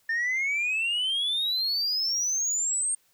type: exponential sweep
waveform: sine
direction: up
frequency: 1792 to 8700 Hz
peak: -22 dBFS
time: 0.09-2.95 s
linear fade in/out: 5 ms
effects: tanh soft clip ceiling -23 dBFS + white hiss -66 dBFS RMS until 3.13 s